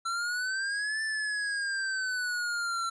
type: exponential two-way sweep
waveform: square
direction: up then down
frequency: 1346 to 1768 to 1346 Hz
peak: -30 dBFS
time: 0.05-2.9 s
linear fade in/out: 10 ms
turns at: 1.02 s
effects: resampled to 22050 Hz